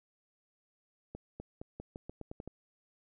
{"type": "accelerating click train", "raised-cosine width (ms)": 2, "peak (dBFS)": -29, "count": 10, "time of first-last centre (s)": [1.15, 2.476], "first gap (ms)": 250, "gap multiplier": 0.86, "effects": []}